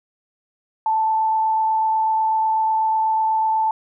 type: tone with frequency modulation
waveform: sine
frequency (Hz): 880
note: A5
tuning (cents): 0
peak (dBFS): -16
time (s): 0.86-3.71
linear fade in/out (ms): 2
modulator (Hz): 28.1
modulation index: 0.32
effects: none